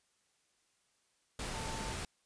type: tone in noise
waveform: sine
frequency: 890 Hz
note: A5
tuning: 20 cents sharp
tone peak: -45 dBFS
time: 1.54-1.93 s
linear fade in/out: 2 ms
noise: pink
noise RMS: -40 dBFS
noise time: 1.39-2.05 s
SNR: -8 dB
effects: white hiss -75 dBFS RMS until 2.25 s + resampled to 22050 Hz